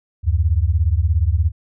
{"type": "beating tone pair", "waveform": "sine", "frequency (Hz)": [74.1, 91.1], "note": ["D2", "F#2"], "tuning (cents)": [16, -26], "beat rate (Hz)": 17, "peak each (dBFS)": [-16, -17], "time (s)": [0.23, 1.52], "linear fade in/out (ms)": 50, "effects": []}